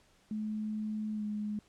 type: tone with pitch glide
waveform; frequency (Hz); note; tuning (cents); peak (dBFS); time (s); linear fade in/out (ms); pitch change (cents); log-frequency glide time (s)
sine; 214.4 to 210; A3 to G#3; -45 to +19; -33; 0.31-1.59; 2; -36; 1.14-1.23
effects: pink hiss -66 dBFS RMS until 1.68 s + low-pass 9000 Hz 12 dB/octave